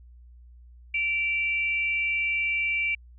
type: tone pair together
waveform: sine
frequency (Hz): 2328 / 2764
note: D7 / F7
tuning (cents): -16 / -19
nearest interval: minor third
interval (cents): 297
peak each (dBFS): -24 / -32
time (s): 0.94-2.95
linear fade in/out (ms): 5
effects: added 60 Hz sine -47 dBFS peak until 3.18 s